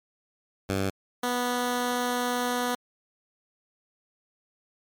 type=tone pair in turn; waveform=10% pulse; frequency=96.9 / 245.7 Hz; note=G2 / B3; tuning=-20 / -9 cents; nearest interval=octave + major third; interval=1611 cents; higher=second; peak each=-17 dBFS; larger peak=neither; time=0.69-0.9 / 1.23-2.75 s; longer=second; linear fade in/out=5 ms; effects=MP3 96 kbps